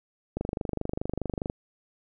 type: click train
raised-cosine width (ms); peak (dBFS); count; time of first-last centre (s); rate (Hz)
2; -16; 29; 0.37-1.499; 24.8
effects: none